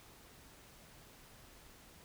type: silence
effects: pink hiss -59 dBFS RMS until 2.04 s